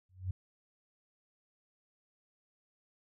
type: tone with exponential growth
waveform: sine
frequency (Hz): 92.5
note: F#2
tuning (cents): 0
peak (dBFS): -29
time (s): 0.09-0.31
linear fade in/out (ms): 5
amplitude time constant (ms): 47
effects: none